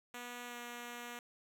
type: tone with pitch glide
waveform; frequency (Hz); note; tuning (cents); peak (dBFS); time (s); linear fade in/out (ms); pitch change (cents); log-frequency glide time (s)
5% pulse; 243.2 to 240.4; B3 to B3; -26 to -46; -33; 0.14-1.19; 2; -20; 0.45-0.57
effects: none